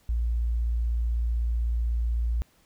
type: tone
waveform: sine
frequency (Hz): 58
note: A#1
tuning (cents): -8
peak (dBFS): -23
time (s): 0.09-2.42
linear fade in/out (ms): 0
effects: pink hiss -63 dBFS RMS until 2.65 s